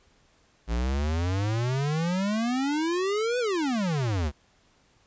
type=exponential two-way sweep; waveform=square; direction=up then down; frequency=55 to 505 to 68.3 Hz; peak=-25 dBFS; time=0.67-4.32 s; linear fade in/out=50 ms; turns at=3.39 s; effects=pink hiss -63 dBFS RMS until 5.06 s + resampled to 16000 Hz